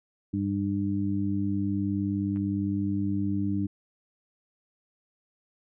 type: harmonic tone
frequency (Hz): 99.5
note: G2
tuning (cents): +26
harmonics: 1 / 2 / 3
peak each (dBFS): -31 / -29 / -29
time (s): 0.33-3.67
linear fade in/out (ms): 10
type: clicks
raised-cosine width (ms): 0.5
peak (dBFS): -36 / -38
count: 2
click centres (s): 2.361 / 2.371
effects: none